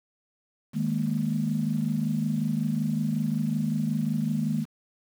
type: chord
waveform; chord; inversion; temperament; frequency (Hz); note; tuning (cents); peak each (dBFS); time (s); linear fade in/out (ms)
sine; D# suspended fourth; none; equal; 155.56 / 207.7 / 233.1; D#3 / G#3 / A#3; 0 / 0 / 0; -28; 0.73-4.66; 50
effects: tanh soft clip ceiling -14 dBFS + 8-bit